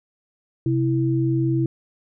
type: tone pair together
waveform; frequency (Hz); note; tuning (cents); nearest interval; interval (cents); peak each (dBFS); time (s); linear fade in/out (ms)
sine; 130.81 / 328.5; C3 / E4; 0 / -6; octave + major third; 1594; -20 / -21; 0.66-1.66; 2
effects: none